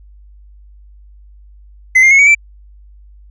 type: tone with pitch steps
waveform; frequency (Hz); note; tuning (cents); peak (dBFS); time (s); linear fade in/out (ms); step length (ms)
triangle; 2045 / 2113 / 2184 / 2257 / 2333; C7 / C7 / C#7 / C#7 / D7; -40 / +16 / -26 / +31 / -12; -3; 1.95-2.35; 10; 80
effects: added 50 Hz sine -38 dBFS peak until 3.3 s + resampled to 22050 Hz